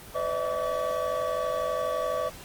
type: tone cluster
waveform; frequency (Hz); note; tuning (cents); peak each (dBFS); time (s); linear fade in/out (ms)
triangle; 508 / 591 / 643 / 1144; B4 / D5 / E5 / D6; +49 / +11 / -43 / -46; -30; 0.14-2.3; 20
effects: pink hiss -45 dBFS RMS until 2.44 s + Opus 24 kbps